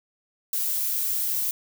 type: noise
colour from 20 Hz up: violet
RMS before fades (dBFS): -26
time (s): 0.53-1.51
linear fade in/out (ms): 2
effects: none